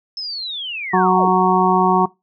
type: linear sweep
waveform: sine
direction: down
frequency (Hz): 5274 to 299.9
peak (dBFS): -24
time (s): 0.17-1.28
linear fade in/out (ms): 2
type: harmonic tone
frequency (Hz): 185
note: F#3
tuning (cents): 0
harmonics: 1 / 2 / 4 / 5 / 6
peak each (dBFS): -18 / -18 / -18 / -18 / -18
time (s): 0.93-2.06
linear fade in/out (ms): 10
effects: noise-tail reverb RT60 0.2 s tail -21 dB re dry